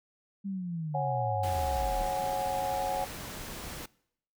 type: linear sweep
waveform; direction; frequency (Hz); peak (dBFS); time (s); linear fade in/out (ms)
sine; down; 200.8 to 30.59; -32; 0.44-2.07; 20
type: chord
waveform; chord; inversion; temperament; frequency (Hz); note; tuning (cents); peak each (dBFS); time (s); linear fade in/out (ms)
sine; C# suspended fourth; none; equal with one note detuned; 547 / 740 / 830.6; C#5 / F#5 / G#5; -23 / 0 / 0; -34 / -32 / -33; 0.94-3.05; 10
type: noise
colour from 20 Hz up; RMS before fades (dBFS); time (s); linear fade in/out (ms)
pink; -41; 1.43-3.86; 5
effects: noise-tail reverb RT60 0.7 s tail -23 dB re dry